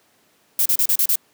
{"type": "noise bursts", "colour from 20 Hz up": "violet", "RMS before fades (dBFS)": -17, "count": 6, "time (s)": [0.59, 1.156], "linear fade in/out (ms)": 2, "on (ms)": 66, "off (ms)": 34, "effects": ["pink hiss -59 dBFS RMS until 1.33 s", "high-pass 200 Hz 12 dB/octave"]}